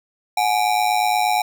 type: ring-modulated tone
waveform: square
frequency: 784 Hz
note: G5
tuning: in tune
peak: -14 dBFS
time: 0.37-1.42 s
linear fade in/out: 5 ms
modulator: 54.2 Hz
effects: none